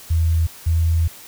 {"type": "tone pair in turn", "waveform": "sine", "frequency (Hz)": [82, 82.35], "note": ["E2", "E2"], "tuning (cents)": [-9, -1], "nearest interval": "unison", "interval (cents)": 8, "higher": "second", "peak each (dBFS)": [-14, -14], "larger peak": "neither", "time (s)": [[0.1, 0.47], [0.66, 1.08]], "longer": "second", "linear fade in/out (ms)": 10, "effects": ["white hiss -41 dBFS RMS until 1.27 s"]}